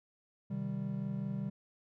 triangle chord, C minor, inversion none, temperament equal, 130.81 / 155.56 / 196 Hz, C3 / Eb3 / G3, 0 / 0 / 0 cents, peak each -38 / -39 / -35 dBFS, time 0.5-1.5 s, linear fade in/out 10 ms, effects none

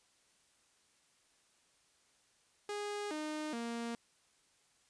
sawtooth tone with pitch steps, 412.4 / 306.1 / 233.6 Hz, G#4 / D#4 / A#3, -12 / -28 / +4 cents, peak -34 dBFS, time 2.69-3.95 s, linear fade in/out 2 ms, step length 420 ms, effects white hiss -71 dBFS RMS until 4.89 s + resampled to 22050 Hz

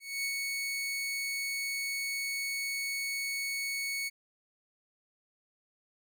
sawtooth tone with ADSR envelope, 2218 Hz, C#7, in tune, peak -27 dBFS, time 0-4.1 s, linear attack 240 ms, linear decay 75 ms, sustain -2 dB, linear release 27 ms, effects none

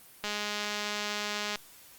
click train, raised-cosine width 0.2 ms, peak -16 dBFS, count 275, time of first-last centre 0.24-1.557 s, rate 208 Hz, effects white hiss -54 dBFS RMS until 1.98 s + Opus 32 kbps

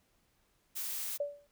blue noise, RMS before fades -38 dBFS, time 0.75-1.18 s, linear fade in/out 20 ms
sine tone with exponential decay, 577 Hz, D5, 31 cents flat, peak -28 dBFS, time 1.2-1.47 s, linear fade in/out 5 ms, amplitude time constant 58 ms
effects pink hiss -73 dBFS RMS until 1.51 s

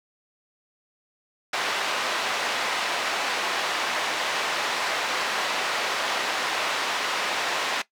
pink band-pass noise, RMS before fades -27 dBFS, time 1.53-7.82 s, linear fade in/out 5 ms, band 690 to 4200 Hz, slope 12 dB/octave, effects noise-tail reverb RT60 0.1 s tail -17 dB re dry

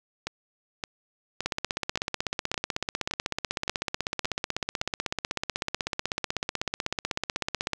two click trains, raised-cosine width 0.2 ms, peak -13 / -10 dBFS, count 9 / 102, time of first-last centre 0.27-4.815 / 1.46-7.733 s, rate 1.76 / 16.1 Hz, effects none

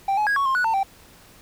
triangle tone with pitch steps, 784 / 846 / 1648 / 1111 / 1061 / 1472 / 898 / 780 Hz, G5 / G#5 / G#6 / C#6 / C6 / F#6 / A5 / G5, 0 / +32 / -14 / +4 / +24 / -9 / +35 / -9 cents, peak -16 dBFS, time 0.08-0.832 s, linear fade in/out 5 ms, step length 94 ms, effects tanh soft clip ceiling -12 dBFS + pink hiss -50 dBFS RMS until 1.41 s

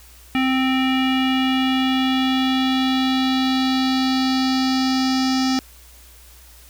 square tone with low-pass filter sweep, 261.6 Hz, C4, in tune, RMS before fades -19 dBFS, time 0.35-5.59 s, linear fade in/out 0 ms, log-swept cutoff 2600 to 5300 Hz, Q 3.9, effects added 60 Hz sine -46 dBFS peak until 6.69 s + white hiss -48 dBFS RMS until 6.69 s

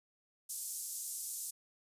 pink band-pass noise, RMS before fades -42 dBFS, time 0.49-1.51 s, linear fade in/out 10 ms, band 6800 to 13000 Hz, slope 24 dB/octave, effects resampled to 32000 Hz

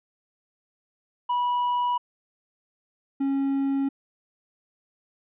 triangle tone pair in turn, 977 / 274.2 Hz, B5 / C#4, -19 / -19 cents, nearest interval octave + minor seventh, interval 2200 cents, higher first, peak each -20 dBFS, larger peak neither, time 1.29-1.98 / 3.2-3.89 s, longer neither, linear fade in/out 10 ms, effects resampled to 8000 Hz

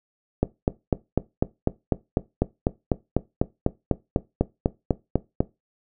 click train, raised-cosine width 2 ms, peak -5 dBFS, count 21, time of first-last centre 0.43-5.405 s, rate 4.02 Hz, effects noise-tail reverb RT60 0.2 s tail -18 dB re dry

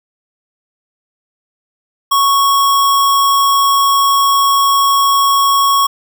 sine tone with sample-and-hold, 1108.7 Hz, C#6, in tune, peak -8 dBFS, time 2.11-5.87 s, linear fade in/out 10 ms, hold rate 4410 Hz, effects none

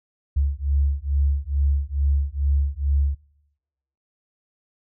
sine beating tone pair, 69.3 / 71.6 Hz, C#2 / D2, 0 / -43 cents, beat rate 2.3 Hz, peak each -22 dBFS, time 0.36-3.15 s, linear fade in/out 10 ms, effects noise-tail reverb RT60 0.9 s tail -21 dB re dry

